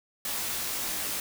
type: noise with comb filter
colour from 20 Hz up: white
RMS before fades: -32 dBFS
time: 0.25-1.2 s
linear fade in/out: 2 ms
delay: 19 ms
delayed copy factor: -0.7
effects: none